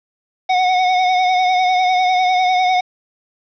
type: tone with vibrato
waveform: square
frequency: 736 Hz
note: F#5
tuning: 9 cents flat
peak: -13 dBFS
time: 0.49-2.81 s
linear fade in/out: 10 ms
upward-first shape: sine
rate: 10 Hz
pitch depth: 33 cents each way
effects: resampled to 11025 Hz + 7-bit